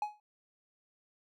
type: tone with exponential decay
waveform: triangle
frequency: 840 Hz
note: G#5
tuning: 19 cents sharp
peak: -26 dBFS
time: 0.02-0.2 s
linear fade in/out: 2 ms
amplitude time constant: 37 ms
effects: none